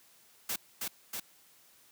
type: noise with echo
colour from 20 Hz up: white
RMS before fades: -34 dBFS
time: 0.49-0.56 s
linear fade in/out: 5 ms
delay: 320 ms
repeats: 2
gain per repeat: -2 dB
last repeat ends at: 1.2 s
effects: white hiss -62 dBFS RMS until 1.91 s + high-pass 80 Hz 12 dB/octave